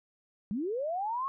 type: linear sweep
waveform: sine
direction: up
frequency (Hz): 185 to 1108.7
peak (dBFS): -30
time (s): 0.51-1.28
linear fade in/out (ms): 0
effects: none